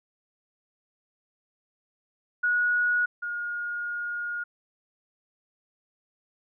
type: tone pair in turn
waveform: sine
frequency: 1456 / 1429.3 Hz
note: F#6 / F6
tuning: -28 / +40 cents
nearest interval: unison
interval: 32 cents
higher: first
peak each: -21 / -29 dBFS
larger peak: first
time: 2.43-3.06 / 3.22-4.44 s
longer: second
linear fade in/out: 10 ms
effects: none